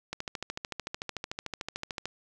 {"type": "click train", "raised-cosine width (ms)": 0.2, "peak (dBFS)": -17, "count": 27, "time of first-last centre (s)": [0.13, 2.056], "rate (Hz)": 13.5, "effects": []}